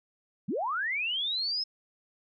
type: linear sweep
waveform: sine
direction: up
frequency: 144.8 to 5230 Hz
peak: -28 dBFS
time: 0.48-1.64 s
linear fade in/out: 10 ms
effects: none